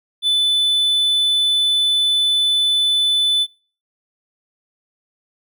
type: tone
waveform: triangle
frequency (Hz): 3500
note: A7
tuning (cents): -10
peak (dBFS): -12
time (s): 0.22-3.47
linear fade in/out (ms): 50
effects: noise-tail reverb RT60 0.4 s tail -23 dB re dry